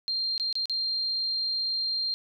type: tone with dropouts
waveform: sine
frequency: 4186 Hz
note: C8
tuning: in tune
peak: -26 dBFS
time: 0.08-2.14 s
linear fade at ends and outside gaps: 0 ms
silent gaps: 0.379-0.398 / 0.527-0.554 / 0.656-0.697 s
effects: none